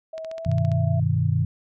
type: tone with pitch glide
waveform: sine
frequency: 642 to 667.7 Hz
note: E5 to E5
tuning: -46 to +22 cents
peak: -31 dBFS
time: 0.13-1 s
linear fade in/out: 5 ms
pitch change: +68 cents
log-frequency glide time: 0.24-0.56 s
type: click train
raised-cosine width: 0.2 ms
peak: -24 dBFS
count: 9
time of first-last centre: 0.18-0.717 s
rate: 14.9 Hz
type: chord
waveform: sine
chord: G augmented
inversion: none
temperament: equal with one note detuned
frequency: 98 / 124.4 / 155.56 Hz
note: G2 / B2 / D#3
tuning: 0 / +13 / 0 cents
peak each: -23 dBFS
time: 0.46-1.45 s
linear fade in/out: 5 ms
effects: none